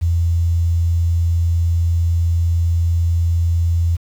sine tone with quantisation, 84.5 Hz, E2, 43 cents sharp, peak -13 dBFS, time 0.01-3.97 s, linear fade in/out 20 ms, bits 7, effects none

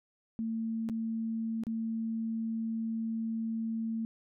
sine tone with dropouts, 225 Hz, A3, 39 cents sharp, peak -31 dBFS, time 0.39-4.05 s, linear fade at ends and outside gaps 0 ms, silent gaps 0.889-0.897 / 1.636-1.668 s, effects none

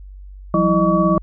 sine tone cluster, 173.7 / 190.9 / 327.1 / 613 / 1133 Hz, F3 / G3 / E4 / D#5 / C#6, -9 / -46 / -13 / -26 / +37 cents, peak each -19 dBFS, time 0.54-1.18 s, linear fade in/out 2 ms, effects added 48 Hz sine -34 dBFS peak until 1.22 s

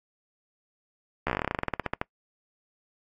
slowing click train, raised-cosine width 0.5 ms, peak -11 dBFS, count 21, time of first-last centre 1.27-2.015 s, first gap 13 ms, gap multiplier 1.1, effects noise-tail reverb RT60 0.1 s tail -24 dB re dry + AAC 64 kbps

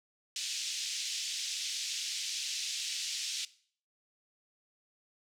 white band-pass noise, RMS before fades -37 dBFS, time 0.36-3.45 s, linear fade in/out 2 ms, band 2700 to 6600 Hz, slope 24 dB/octave, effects noise-tail reverb RT60 0.5 s tail -18 dB re dry

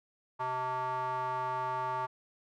square tone with band-pass filter, 127.9 Hz, C3, 39 cents flat, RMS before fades -34 dBFS, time 0.39-2.07 s, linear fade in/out 20 ms, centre 1000 Hz, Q 8.8, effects none

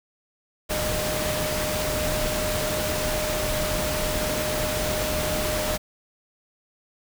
sine tone in noise, 612 Hz, D#5, 29 cents flat, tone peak -28 dBFS, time 0.69-5.78 s, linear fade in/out 20 ms, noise pink, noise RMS -27 dBFS, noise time 0.69-5.78 s, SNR -4 dB, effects none

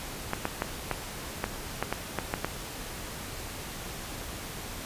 clicks, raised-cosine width 0.5 ms, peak -12 dBFS, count 10, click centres 0.334 / 0.454 / 0.621 / 0.913 / 1.441 / 1.826 / 1.926 / 2.187 / 2.339 / 2.446 s, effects pink hiss -39 dBFS RMS until 4.85 s + resampled to 32000 Hz

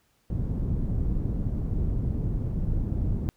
pink low-pass noise, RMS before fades -27 dBFS, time 0.3-3.29 s, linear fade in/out 0 ms, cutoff 190 Hz, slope 12 dB/octave, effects pink hiss -68 dBFS RMS until 3.36 s

